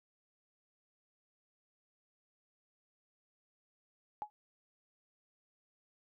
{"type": "tone with exponential decay", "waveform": "sine", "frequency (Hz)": 842, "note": "G#5", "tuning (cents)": 24, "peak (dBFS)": -32, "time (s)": [4.22, 4.3], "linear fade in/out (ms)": 0, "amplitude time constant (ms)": 17, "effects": []}